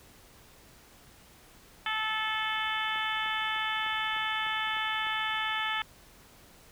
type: harmonic tone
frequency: 435.8 Hz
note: A4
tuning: 17 cents flat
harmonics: 2 / 3 / 4 / 5 / 6 / 7 / 8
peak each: -36 / -35 / -34 / -37 / -41 / -37 / -39 dBFS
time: 1.86-5.82 s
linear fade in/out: 2 ms
type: click train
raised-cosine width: 1 ms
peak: -36 dBFS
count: 8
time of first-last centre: 2.96-5.068 s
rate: 3.32 Hz
effects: pink hiss -56 dBFS RMS until 6.71 s